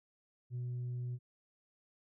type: tone with tanh clipping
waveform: sine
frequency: 123.2 Hz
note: B2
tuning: 4 cents flat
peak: -37 dBFS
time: 0.5-1.19 s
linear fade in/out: 50 ms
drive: 1 dB
effects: none